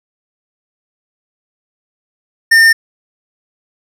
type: tone with tanh clipping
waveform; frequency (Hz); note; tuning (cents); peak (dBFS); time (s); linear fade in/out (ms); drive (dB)
sine; 1811; A6; +49; -6; 2.51-2.73; 10; 13
effects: none